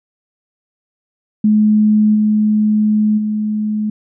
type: tone with level steps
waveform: sine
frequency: 212.9 Hz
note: G#3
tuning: 43 cents sharp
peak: -8 / -10 / -15 dBFS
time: 1.44-3.9 s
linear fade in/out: 5 ms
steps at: 2.14 / 3.17 s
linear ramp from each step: 20 ms
effects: none